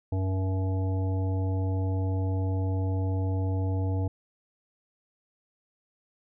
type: harmonic tone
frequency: 94.6 Hz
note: F#2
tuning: 39 cents sharp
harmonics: 1 / 3 / 5 / 7 / 9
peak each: -25 / -35 / -39 / -42 / -44 dBFS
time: 0.12-4.08 s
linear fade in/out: 5 ms
effects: none